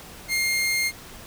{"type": "tone", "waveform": "sawtooth", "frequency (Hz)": 2123, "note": "C7", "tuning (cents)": 25, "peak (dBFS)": -18, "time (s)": [0.28, 0.92], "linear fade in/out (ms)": 50, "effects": ["pink hiss -43 dBFS RMS until 1.26 s"]}